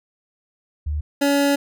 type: tone pair in turn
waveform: sine / 25% pulse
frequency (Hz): 74.7 / 282.6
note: D2 / C#4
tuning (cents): +30 / +34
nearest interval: octave + major seventh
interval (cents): 2304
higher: second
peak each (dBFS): -21 / -12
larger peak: second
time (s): 0.86-1.01 / 1.21-1.56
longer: second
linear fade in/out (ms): 10
effects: none